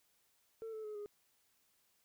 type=tone with pitch steps; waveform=sine; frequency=448.5 / 436.5 / 424.8 / 413.4 Hz; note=A4 / A4 / G#4 / G#4; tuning=+33 / -14 / +39 / -8 cents; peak=-40 dBFS; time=0.62-1.06 s; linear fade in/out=0 ms; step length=110 ms; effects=tanh soft clip ceiling -41 dBFS + white hiss -75 dBFS RMS until 2.04 s